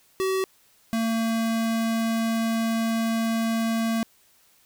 square tone pair in turn, 380.1 / 226.4 Hz, F#4 / A3, +47 / +50 cents, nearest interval major sixth, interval 897 cents, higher first, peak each -23 dBFS, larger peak neither, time 0.2-0.44 / 0.93-4.03 s, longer second, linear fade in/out 0 ms, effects white hiss -60 dBFS RMS until 4.65 s

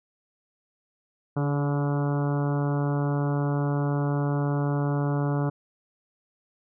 harmonic tone with a mistuned harmonic, 143.8 Hz, D3, 36 cents flat, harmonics 1 / 2 / 3 / 4 / 5 / 6 / 7 / 8 / 9 / 10, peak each -24 / -30 / -34 / -36 / -38 / -40 / -41 / -42 / -43 / -44 dBFS, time 1.36-5.5 s, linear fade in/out 10 ms, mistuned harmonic 3, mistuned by -22 cents, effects none

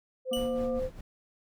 sine tone, 516 Hz, C5, 24 cents flat, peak -29 dBFS, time 0.25-0.9 s, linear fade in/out 50 ms
harmonic tone, 237.6 Hz, A#3, 33 cents sharp, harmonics 1 / 3 / 5, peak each -33 / -43 / -47 dBFS, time 0.31-0.8 s, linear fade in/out 10 ms
45% pulse tone with exponential decay, 2960 Hz, F#7, in tune, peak -30 dBFS, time 0.33-0.65 s, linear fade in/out 2 ms, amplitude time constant 68 ms
brown noise with tremolo, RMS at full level -38 dBFS, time 0.36-1.01 s, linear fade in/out 5 ms, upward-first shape sine, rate 4.8 Hz, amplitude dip 70%
effects none

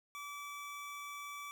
25% pulse tone, 1154 Hz, D6, 31 cents flat, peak -40 dBFS, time 0.15-1.51 s, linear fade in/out 0 ms, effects none

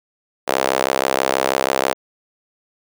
sawtooth tone with high-pass filter, 66.2 Hz, C2, 21 cents sharp, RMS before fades -19 dBFS, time 0.47-1.94 s, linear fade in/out 20 ms, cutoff 550 Hz, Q 1.6, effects none

